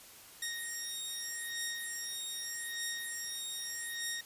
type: beating tone pair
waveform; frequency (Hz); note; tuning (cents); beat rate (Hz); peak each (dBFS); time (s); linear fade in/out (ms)
10% pulse; 1864.7 / 1865.52; A#6 / A#6; 0 / +1; 0.82; -32 / -31; 0.42-4.21; 5
effects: white hiss -54 dBFS RMS until 4.25 s + resampled to 32000 Hz